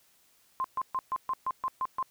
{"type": "tone bursts", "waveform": "sine", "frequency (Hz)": 1046.5, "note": "C6", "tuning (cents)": 0, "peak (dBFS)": -27, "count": 9, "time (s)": [0.6, 2.027], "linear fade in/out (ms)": 0, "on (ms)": 43, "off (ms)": 130, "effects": ["white hiss -65 dBFS RMS until 2.1 s"]}